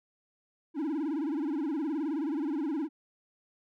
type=tone with vibrato; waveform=triangle; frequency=300 Hz; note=D4; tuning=37 cents sharp; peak=-27 dBFS; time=0.74-2.89 s; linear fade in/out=50 ms; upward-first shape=sine; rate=19 Hz; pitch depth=180 cents each way; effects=none